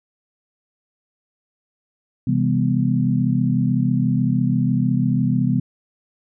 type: chord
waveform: sine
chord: C major seventh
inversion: none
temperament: equal with one note detuned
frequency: 130.81 / 164.81 / 200.7 / 246.9 Hz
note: C3 / E3 / G3 / B3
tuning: 0 / 0 / +41 / 0 cents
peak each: -20 / -23 / -22 / -21 dBFS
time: 2.27-5.6 s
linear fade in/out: 5 ms
effects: none